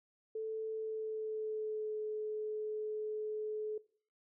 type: tone with pitch glide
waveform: sine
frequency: 440 to 428.5 Hz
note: A4 to A4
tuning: 0 to -46 cents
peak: -36 dBFS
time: 0.35-3.78 s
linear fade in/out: 5 ms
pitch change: -46 cents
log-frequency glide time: 0.71-1.99 s
effects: noise-tail reverb RT60 0.5 s tail -20 dB re dry